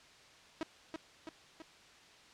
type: tone with echo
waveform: sawtooth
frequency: 320.5 Hz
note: E4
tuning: 49 cents flat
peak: -31 dBFS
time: 0.61-0.63 s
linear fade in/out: 0 ms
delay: 330 ms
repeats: 3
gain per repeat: -4 dB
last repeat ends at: 1.62 s
effects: white hiss -59 dBFS RMS until 2.33 s + low-pass 5000 Hz 12 dB/octave